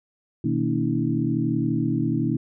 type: tone cluster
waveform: sine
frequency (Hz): 124.1 / 158.6 / 230.6 / 281.2 / 322.1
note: B2 / D#3 / A#3 / C#4 / E4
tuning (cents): +9 / +33 / -19 / +25 / -40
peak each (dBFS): -27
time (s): 0.44-2.37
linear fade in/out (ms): 5
effects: none